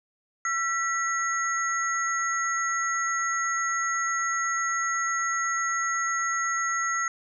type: tone cluster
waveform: sine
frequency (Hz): 1346 / 1951 / 6540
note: E6 / B6 / G#8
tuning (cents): +36 / -22 / -28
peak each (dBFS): -27 / -29 / -32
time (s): 0.45-7.08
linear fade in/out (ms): 2
effects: none